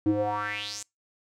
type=tone with band-pass filter sweep; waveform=square; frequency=103.83 Hz; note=G#2; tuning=in tune; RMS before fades=-29 dBFS; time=0.06-0.83 s; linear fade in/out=0 ms; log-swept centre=280 to 7700 Hz; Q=5; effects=noise-tail reverb RT60 0.2 s tail -26 dB re dry